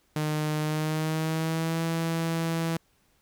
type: tone with pitch glide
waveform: sawtooth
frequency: 152.8 to 164.72 Hz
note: D#3 to E3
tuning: -31 to -1 cents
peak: -22 dBFS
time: 0.16-2.77 s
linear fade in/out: 2 ms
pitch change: +130 cents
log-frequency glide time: 0.6-1.82 s
effects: pink hiss -67 dBFS RMS until 3.21 s